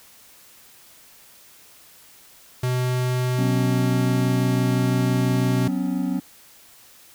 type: tone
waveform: square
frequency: 125.9 Hz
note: B2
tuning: 34 cents sharp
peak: -21 dBFS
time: 2.63-5.68 s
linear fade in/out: 5 ms
type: chord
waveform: triangle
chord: F# suspended fourth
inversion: none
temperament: equal with one note detuned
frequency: 185 / 251.3 / 277.2 Hz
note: F#3 / B3 / C#4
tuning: 0 / +30 / 0 cents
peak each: -24 dBFS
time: 3.38-6.2 s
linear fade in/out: 10 ms
effects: white hiss -50 dBFS RMS until 7.14 s